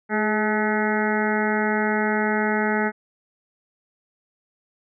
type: harmonic tone with a mistuned harmonic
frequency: 214.2 Hz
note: A3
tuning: 46 cents flat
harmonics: 1 / 2 / 3 / 4 / 6 / 7 / 8 / 9 / 10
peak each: -24 / -26 / -31 / -27 / -33 / -28 / -32 / -30 / -34 dBFS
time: 0.09-2.92 s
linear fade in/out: 50 ms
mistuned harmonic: 2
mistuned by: -32 cents
effects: none